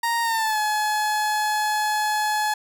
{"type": "tone with pitch glide", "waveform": "30% pulse", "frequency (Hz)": [932.3, 850], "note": ["A#5", "G#5"], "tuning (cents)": [0, 40], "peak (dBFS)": -18, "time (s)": [0.03, 2.54], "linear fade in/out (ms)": 5, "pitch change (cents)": -160, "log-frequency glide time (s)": [0.22, 0.59], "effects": []}